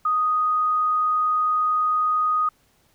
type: tone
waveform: sine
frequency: 1244.5 Hz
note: D#6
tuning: in tune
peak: -18 dBFS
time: 0.05-2.49 s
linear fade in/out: 5 ms
effects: pink hiss -62 dBFS RMS until 2.94 s